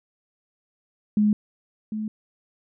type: tone pair in turn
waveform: sine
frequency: 210 / 215.3 Hz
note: G#3 / A3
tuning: +19 / -37 cents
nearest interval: unison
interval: 44 cents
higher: second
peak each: -16 / -26 dBFS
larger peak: first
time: 1.17-1.33 / 1.92-2.08 s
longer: neither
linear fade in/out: 2 ms
effects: none